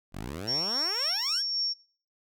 10% pulse exponential sweep, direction up, 41.2 to 1760 Hz, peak -27 dBFS, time 0.12-1.43 s, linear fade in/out 50 ms
sine tone with tremolo, 5490 Hz, F8, 31 cents flat, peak -26 dBFS, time 0.47-1.74 s, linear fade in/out 20 ms, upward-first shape sine, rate 3.7 Hz, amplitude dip 30%
effects noise-tail reverb RT60 0.5 s tail -24 dB re dry

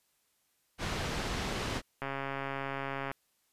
pink low-pass noise, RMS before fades -35 dBFS, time 0.78-1.82 s, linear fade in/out 50 ms, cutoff 5000 Hz, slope 12 dB/octave
click train, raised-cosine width 0.5 ms, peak -21 dBFS, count 151, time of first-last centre 2.02-3.115 s, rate 137 Hz
effects white hiss -74 dBFS RMS until 3.52 s + resampled to 32000 Hz

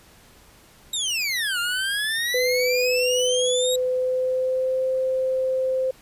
25% pulse exponential two-way sweep, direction down then up, 3838 to 1388 to 3838 Hz, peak -19 dBFS, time 0.93-3.76 s, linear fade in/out 5 ms, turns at 1.59 s
sine tone with pitch glide, 500 to 520.3 Hz, B4 to C5, +21 to -10 cents, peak -20 dBFS, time 2.34-5.91 s, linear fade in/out 5 ms, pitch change +69 cents, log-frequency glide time 3.28-4.85 s
effects pink hiss -52 dBFS RMS until 6.01 s + resampled to 32000 Hz

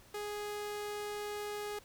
sawtooth tone, 415.3 Hz, G#4, in tune, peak -34 dBFS, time 0.14-1.79 s, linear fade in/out 5 ms, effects pink hiss -60 dBFS RMS until 1.84 s

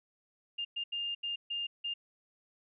sine tone bursts at uneven times, 2811 Hz, F7, 11 cents sharp, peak -33 dBFS, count 6, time 0.58-0.65 / 0.76-0.84 / 0.92-1.15 / 1.23-1.36 / 1.5-1.67 / 1.84-1.94 s, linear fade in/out 10 ms, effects none

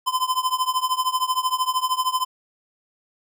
square tone with tremolo, 1023 Hz, C6, 39 cents flat, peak -17 dBFS, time 0.06-2.25 s, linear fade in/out 20 ms, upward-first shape triangle, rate 13 Hz, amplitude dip 95%, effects none

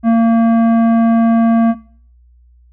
sine tone with tanh clipping, 228.8 Hz, A#3, 32 cents flat, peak -9 dBFS, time 0.03-1.75 s, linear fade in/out 50 ms, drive 12 dB, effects noise-tail reverb RT60 0.5 s tail -19 dB re dry + added 60 Hz sine -44 dBFS peak until 2.72 s

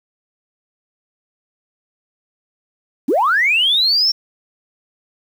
sine linear sweep, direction up, 218.4 to 5520 Hz, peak -11 dBFS, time 3.08-4.12 s, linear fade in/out 10 ms, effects tanh soft clip ceiling -7 dBFS + 7-bit

